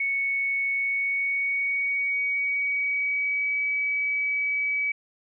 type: tone with pitch glide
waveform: sine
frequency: 2217 to 2281 Hz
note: C#7 to C#7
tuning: 0 to +49 cents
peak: -23 dBFS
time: 0-4.92 s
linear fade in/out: 5 ms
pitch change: +49 cents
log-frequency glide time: 0.71-3.62 s
effects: none